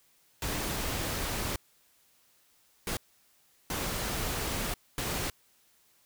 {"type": "noise bursts at uneven times", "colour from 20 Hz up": "pink", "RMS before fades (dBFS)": -33, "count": 4, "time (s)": [[0.42, 1.56], [2.87, 2.97], [3.7, 4.74], [4.98, 5.3]], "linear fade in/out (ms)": 2, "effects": ["white hiss -66 dBFS RMS until 6.05 s"]}